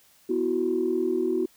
sine chord, B suspended fourth, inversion none, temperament equal, 246.9 / 329.6 / 370 Hz, B3 / E4 / F#4, 0 / 0 / 0 cents, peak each -30 / -27 / -24 dBFS, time 0.29-1.46 s, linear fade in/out 10 ms, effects tanh soft clip ceiling -14 dBFS + white hiss -59 dBFS RMS until 1.56 s

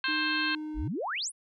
harmonic tone, 527 Hz, C5, 12 cents sharp, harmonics 2 / 3 / 4 / 5 / 6 / 7 / 8, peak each -36 / -30 / -42 / -33 / -37 / -41 / -35 dBFS, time 0.04-0.55 s, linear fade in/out 2 ms
triangle tone, 306.9 Hz, D#4, 24 cents flat, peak -32 dBFS, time 0.08-0.88 s, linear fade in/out 5 ms
sine exponential sweep, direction up, 34.65 to 11175 Hz, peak -30 dBFS, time 0.74-1.32 s, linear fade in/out 50 ms
effects none

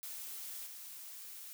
blue noise with level steps, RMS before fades -45 / -49 dBFS, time 0.03-1.53 s, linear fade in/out 0 ms, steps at 0.66 s, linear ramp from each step 10 ms, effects none

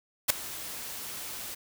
white noise with ADSR envelope, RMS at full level -19 dBFS, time 0.28-1.55 s, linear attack 21 ms, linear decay 6 ms, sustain -20 dB, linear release 11 ms, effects none

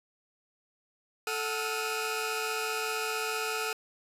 sawtooth tone cluster, 439.1 / 746 / 1302 / 1417 / 2478 Hz, A4 / F#5 / E6 / F6 / D#7, -4 / +14 / -22 / +25 / -8 cents, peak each -31 / -37 / -34 / -33 / -34 dBFS, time 1.27-3.73 s, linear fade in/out 2 ms, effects resampled to 32000 Hz

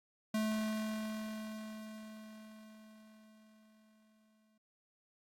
square tone with exponential decay, 216.7 Hz, A3, 26 cents flat, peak -32 dBFS, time 0.34-4.58 s, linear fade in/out 5 ms, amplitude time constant 920 ms, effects AAC 64 kbps

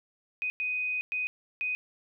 sine tone bursts at uneven times, 2498 Hz, D#7, 6 cents sharp, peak -28 dBFS, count 4, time 0.42-0.5 / 0.6-1.01 / 1.12-1.27 / 1.61-1.75 s, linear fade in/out 0 ms, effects none

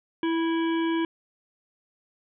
harmonic tone with a mistuned harmonic, 329.8 Hz, E4, 1 cent sharp, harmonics 1 / 3 / 5 / 7 / 9 / 10, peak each -23 / -33 / -37 / -40 / -42 / -43 dBFS, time 0.23-1.05 s, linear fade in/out 2 ms, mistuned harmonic 3, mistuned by -16 cents, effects none

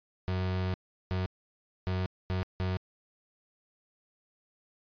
35% pulse tone bursts at uneven times, 92.5 Hz, F#2, in tune, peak -27 dBFS, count 5, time 0.28-0.74 / 1.11-1.26 / 1.87-2.06 / 2.3-2.43 / 2.6-2.77 s, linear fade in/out 0 ms, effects resampled to 11025 Hz

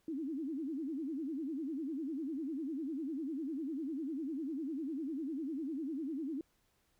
sine tone with vibrato, 293.7 Hz, D4, in tune, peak -36 dBFS, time 0.08-6.41 s, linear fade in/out 2 ms, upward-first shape sine, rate 10 Hz, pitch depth 220 cents each way, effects pink hiss -75 dBFS RMS until 6.99 s

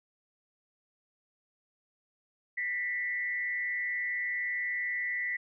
sine tone with frequency modulation, 1975.5 Hz, B6, in tune, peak -30 dBFS, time 2.57-5.37 s, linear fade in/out 10 ms, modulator 165 Hz, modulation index 0.52, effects none

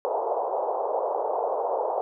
pink band-pass noise, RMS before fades -27 dBFS, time 0.05-2.01 s, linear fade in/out 0 ms, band 440 to 940 Hz, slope 48 dB/octave, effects none

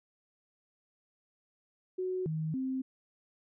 sine tone with pitch steps, 369.8 / 157.5 / 261.9 Hz, F#4 / D#3 / C4, -1 / +21 / +2 cents, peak -31 dBFS, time 1.98-2.82 s, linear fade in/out 10 ms, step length 280 ms, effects none

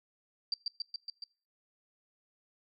sine tone with echo, 4700 Hz, D8, 1 cent sharp, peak -29 dBFS, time 0.52-0.54 s, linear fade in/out 2 ms, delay 140 ms, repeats 5, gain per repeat -2 dB, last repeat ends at 1.24 s, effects noise-tail reverb RT60 0.4 s tail -25 dB re dry

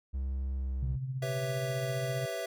triangle tone with pitch glide, 66.4 to 65.15 Hz, C2 to C2, +26 to -7 cents, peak -29 dBFS, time 0.13-0.97 s, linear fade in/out 20 ms, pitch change -33 cents, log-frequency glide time 0.55-0.73 s
sine tone with tremolo, 131 Hz, C3, 2 cents sharp, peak -30 dBFS, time 0.82-2.26 s, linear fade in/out 10 ms, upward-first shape triangle, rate 15 Hz, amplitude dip 60%
square chord, C# half-diminished seventh, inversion second, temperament equal, 392 / 493.9 / 554.4 / 659.3 Hz, G4 / B4 / C#5 / E5, 0 / 0 / 0 / 0 cents, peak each -43 / -41 / -43 / -37 dBFS, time 1.22-2.46 s, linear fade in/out 5 ms
effects none

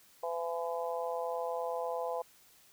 harmonic tone, 168.5 Hz, E3, 38 cents sharp, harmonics 3 / 4 / 5 / 6, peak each -36 / -38 / -40 / -42 dBFS, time 0.23-2.22 s, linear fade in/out 5 ms, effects white hiss -62 dBFS RMS until 2.72 s

